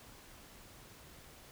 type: silence
effects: pink hiss -56 dBFS RMS until 1.51 s